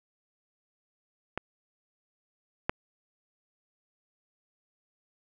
clicks, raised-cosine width 0.5 ms, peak -16 / -10 dBFS, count 2, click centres 1.376 / 2.695 s, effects none

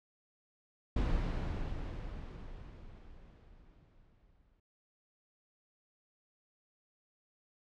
brown noise with exponential decay, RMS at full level -30 dBFS, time 0.96-4.6 s, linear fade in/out 5 ms, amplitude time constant 790 ms, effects low-pass 4000 Hz 12 dB/octave

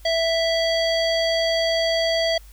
square tone with low-pass filter, 659.3 Hz, E5, in tune, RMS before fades -21 dBFS, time 0.05-2.38 s, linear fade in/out 5 ms, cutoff 4200 Hz, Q 4.7, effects added 50 Hz sine -42 dBFS peak until 2.52 s + white hiss -53 dBFS RMS until 2.52 s

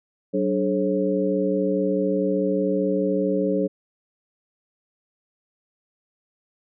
sine tone cluster, 189.8 / 294.6 / 425.7 / 539 Hz, F#3 / D4 / G#4 / C#5, +44 / +6 / +43 / -49 cents, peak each -25 dBFS, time 0.33-3.68 s, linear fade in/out 20 ms, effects none

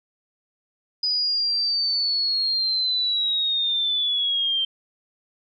sine linear sweep, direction down, 4978 to 3136 Hz, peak -20 dBFS, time 1.03-4.65 s, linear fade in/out 5 ms, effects none

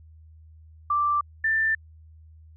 sine tone pair in turn, 1174.7 / 1778.5 Hz, D6 / A6, 0 / +18 cents, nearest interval perfect fifth, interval 718 cents, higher second, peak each -20 dBFS, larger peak neither, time 0.9-1.21 / 1.44-1.75 s, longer neither, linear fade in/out 5 ms, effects added 79 Hz sine -47 dBFS peak until 2.56 s

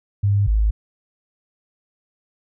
sine tone pair in turn, 100.9 / 53.17 Hz, G#2 / G#1, -49 / +41 cents, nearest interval major seventh, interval 1110 cents, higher first, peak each -14 dBFS, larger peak neither, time 0.23-0.47 / 0.47-0.71 s, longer neither, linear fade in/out 10 ms, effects none

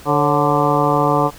harmonic tone with a mistuned harmonic, 146.83 Hz, D3, in tune, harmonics 1 / 2 / 3 / 4 / 5 / 6 / 7 / 8, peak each -21 / -21 / -21 / -21 / -21 / -21 / -21 / -21 dBFS, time 0.05-1.31 s, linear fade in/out 50 ms, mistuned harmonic 4, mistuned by -93 cents, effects pink hiss -40 dBFS RMS until 1.38 s

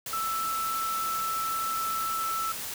sine tone in noise, 1321 Hz, E6, 3 cents sharp, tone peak -28 dBFS, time 0.13-2.52 s, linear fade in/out 2 ms, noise white, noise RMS -36 dBFS, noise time 0.06-2.74 s, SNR +5 dB, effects none

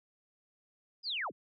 sine linear sweep, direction down, 5110 to 43.76 Hz, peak -33 dBFS, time 1.03-1.32 s, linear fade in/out 50 ms, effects none

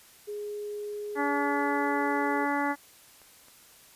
sine tone with pitch glide, 415.3 to 418.9 Hz, G#4 to G#4, 0 to +15 cents, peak -33 dBFS, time 0.27-2.46 s, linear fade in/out 20 ms, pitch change +15 cents, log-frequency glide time 0.96-1.76 s
harmonic tone, 285.7 Hz, D4, 48 cents flat, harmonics 1 / 2 / 3 / 4 / 5 / 6 / 7, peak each -30 / -36 / -30 / -35 / -36 / -36 / -36 dBFS, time 1.15-2.76 s, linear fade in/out 50 ms
clicks, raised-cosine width 0.5 ms, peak -40 dBFS, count 2, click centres 3.217 / 3.484 s
effects white hiss -55 dBFS RMS until 3.95 s + resampled to 32000 Hz

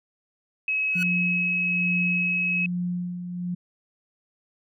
sine tone, 2563 Hz, E7, 49 cents flat, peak -22 dBFS, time 0.68-2.66 s, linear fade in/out 2 ms
sawtooth tone with exponential growth, 1477 Hz, F#6, 3 cents flat, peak -25 dBFS, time 0.9-1.03 s, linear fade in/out 2 ms, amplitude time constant 28 ms
sine tone with tremolo, 177.5 Hz, F3, 28 cents sharp, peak -24 dBFS, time 0.95-3.55 s, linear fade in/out 10 ms, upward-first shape sine, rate 1.2 Hz, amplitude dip 55%
effects none

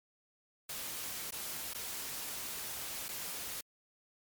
white noise with dropouts, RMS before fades -41 dBFS, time 0.69-3.61 s, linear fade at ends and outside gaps 5 ms, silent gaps 1.308-1.322 / 1.736-1.746 / 3.084-3.088 s, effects MP3 96 kbps

